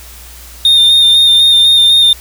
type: tone with vibrato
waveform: triangle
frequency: 3644 Hz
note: A#7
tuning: 40 cents flat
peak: -3 dBFS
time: 0.65-2.13 s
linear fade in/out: 2 ms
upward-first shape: square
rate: 4 Hz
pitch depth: 17 cents each way
effects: added 60 Hz sine -34 dBFS peak until 2.2 s + white hiss -35 dBFS RMS until 2.2 s